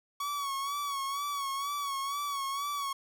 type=tone with vibrato; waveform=45% pulse; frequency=1122 Hz; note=C#6; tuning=21 cents sharp; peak=-32 dBFS; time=0.2-2.93 s; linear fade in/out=5 ms; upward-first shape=sine; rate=2.1 Hz; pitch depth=55 cents each way; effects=none